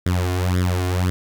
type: tone with flanger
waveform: sawtooth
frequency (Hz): 90.5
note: F#2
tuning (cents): -38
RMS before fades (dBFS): -20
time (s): 0.06-1.1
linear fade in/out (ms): 0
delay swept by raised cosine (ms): 0.56 to 2.86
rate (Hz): 1.9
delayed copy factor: +0.85
effects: none